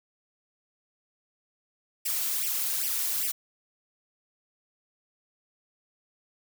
blue noise with flanger, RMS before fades -29 dBFS, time 2.05-3.32 s, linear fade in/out 10 ms, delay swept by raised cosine 0.36 to 2.96 ms, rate 2.5 Hz, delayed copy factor +0.9, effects none

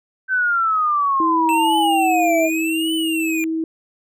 sine exponential sweep, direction down, 1548 to 632 Hz, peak -15 dBFS, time 0.28-2.5 s, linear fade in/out 50 ms
sine tone with pitch glide, 325.1 to 322.3 Hz, E4 to E4, -24 to -39 cents, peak -19 dBFS, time 1.2-3.64 s, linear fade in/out 2 ms, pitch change -15 cents, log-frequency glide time 2.31-2.47 s
square tone with vibrato, 2637 Hz, E7, in tune, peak -23 dBFS, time 1.49-3.44 s, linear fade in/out 0 ms, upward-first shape triangle, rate 0.86 Hz, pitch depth 240 cents each way
effects none

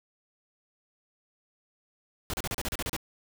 pink noise bursts, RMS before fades -32 dBFS, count 10, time 2.3-2.965 s, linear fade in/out 0 ms, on 35 ms, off 35 ms, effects none

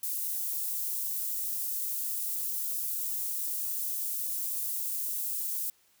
white high-pass noise, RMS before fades -33 dBFS, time 0.03-5.7 s, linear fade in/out 2 ms, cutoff 11000 Hz, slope 12 dB/octave, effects white hiss -66 dBFS RMS until 6 s

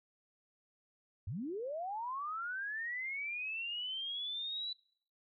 sine linear sweep, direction up, 77.6 to 3981 Hz, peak -37 dBFS, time 1.27-4.73 s, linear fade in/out 5 ms, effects noise-tail reverb RT60 0.6 s tail -24 dB re dry

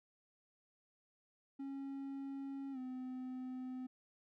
triangle tone with pitch glide, 274 to 255.7 Hz, C#4 to C4, -20 to -40 cents, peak -40 dBFS, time 1.59-3.87 s, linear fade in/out 10 ms, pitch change -120 cents, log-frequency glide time 2.72-2.78 s, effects none

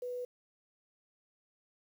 sine tone with quantisation, 493.9 Hz, B4, in tune, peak -36 dBFS, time 0.02-0.25 s, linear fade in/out 5 ms, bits 10, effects none

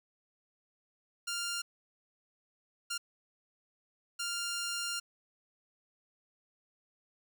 10% pulse tone bursts at uneven times, 1396.9 Hz, F6, in tune, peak -26 dBFS, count 3, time 1.27-1.62 / 2.9-2.98 / 4.19-5 s, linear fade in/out 10 ms, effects none

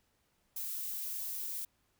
violet noise, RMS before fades -39 dBFS, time 0.56-1.65 s, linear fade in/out 5 ms, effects pink hiss -75 dBFS RMS until 1.99 s

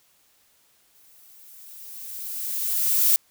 violet noise with exponential growth, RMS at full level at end -17 dBFS, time 0.95-3.16 s, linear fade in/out 0 ms, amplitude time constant 480 ms, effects white hiss -62 dBFS RMS until 3.3 s

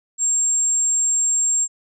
sine tone, 7459 Hz, A#8, in tune, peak -16 dBFS, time 0.18-1.68 s, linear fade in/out 50 ms, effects none

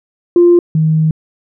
sine tone pair in turn, 348.4 / 157.59 Hz, F4 / D#3, -4 / +22 cents, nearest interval octave + major second, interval 1374 cents, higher first, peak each -3 / -8 dBFS, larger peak first, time 0.36-0.59 / 0.75-1.11 s, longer second, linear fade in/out 2 ms, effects tanh soft clip ceiling 0 dBFS

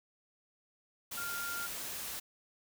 sine tone in noise, 1396.9 Hz, F6, in tune, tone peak -38 dBFS, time 1.17-1.67 s, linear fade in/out 10 ms, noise white, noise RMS -41 dBFS, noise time 1.11-2.2 s, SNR 0 dB, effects none

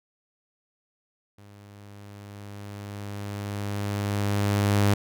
sawtooth tone with level ramp, 101.7 Hz, G#2, 36 cents flat, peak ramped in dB -44 to -14 dBFS, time 1.38-4.94 s, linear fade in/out 5 ms, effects none

